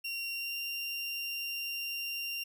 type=tone with pitch glide; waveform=30% pulse; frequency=2755 to 2776 Hz; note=F7 to F7; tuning=-24 to -11 cents; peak=-32 dBFS; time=0.04-2.44 s; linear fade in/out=10 ms; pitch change=+13 cents; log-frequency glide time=0.32-0.56 s; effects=none